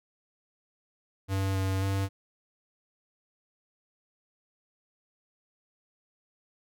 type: tone with pitch steps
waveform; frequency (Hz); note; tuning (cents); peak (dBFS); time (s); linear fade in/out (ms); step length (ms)
square; 96.7 / 95.6 / 97.5; G2 / G2 / G2; -23 / -43 / -9; -27; 1.28-2.09; 50; 270
effects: none